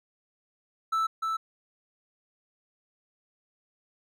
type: tone with echo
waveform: triangle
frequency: 1318.5 Hz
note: E6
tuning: in tune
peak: -22 dBFS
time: 0.92-1.07 s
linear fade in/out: 10 ms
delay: 300 ms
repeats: 1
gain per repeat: -3 dB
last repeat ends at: 1.37 s
effects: none